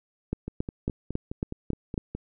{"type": "two click trains", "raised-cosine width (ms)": 3, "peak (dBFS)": [-20, -14], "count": [9, 7], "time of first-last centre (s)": [[0.48, 2.15], [0.33, 1.978]], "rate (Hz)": [4.79, 3.64], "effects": []}